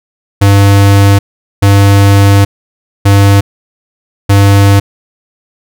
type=tone bursts at uneven times; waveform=square; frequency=99.7 Hz; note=G2; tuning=30 cents sharp; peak=-3 dBFS; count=4; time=0.41-1.19 / 1.62-2.45 / 3.05-3.41 / 4.29-4.8 s; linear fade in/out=10 ms; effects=none